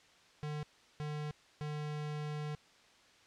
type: tone bursts at uneven times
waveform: square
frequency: 150 Hz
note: D3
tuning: 37 cents sharp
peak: -38 dBFS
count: 3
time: 0.43-0.63 / 1-1.31 / 1.61-2.55 s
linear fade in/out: 0 ms
effects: white hiss -63 dBFS RMS until 3.26 s + low-pass 5000 Hz 12 dB/octave